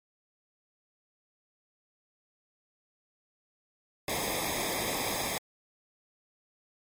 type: noise with comb filter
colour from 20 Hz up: pink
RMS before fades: -32 dBFS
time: 4.08-5.38 s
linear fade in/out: 2 ms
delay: 0.69 ms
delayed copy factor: -0.85
effects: MP3 64 kbps